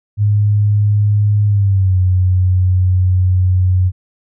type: tone with pitch glide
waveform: sine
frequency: 103.83 to 91.97 Hz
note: G#2 to F#2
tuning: 0 to -10 cents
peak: -9 dBFS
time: 0.17-3.92 s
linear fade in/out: 50 ms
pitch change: -210 cents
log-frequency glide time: 1.46-1.98 s
effects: none